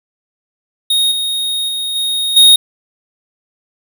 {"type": "tone with level steps", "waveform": "square", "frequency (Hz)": 3729, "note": "A#7", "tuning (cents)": 0, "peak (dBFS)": [-11, -16, -18, -15, -4], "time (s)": [0.9, 2.56], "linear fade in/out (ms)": 5, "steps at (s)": [1.11, 1.68, 1.95, 2.36], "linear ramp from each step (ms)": 10, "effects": []}